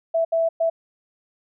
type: tone bursts at uneven times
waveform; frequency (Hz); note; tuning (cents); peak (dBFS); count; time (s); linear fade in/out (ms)
sine; 659.3; E5; 0; -17; 3; 0.14-0.25 / 0.32-0.49 / 0.6-0.7; 10
effects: none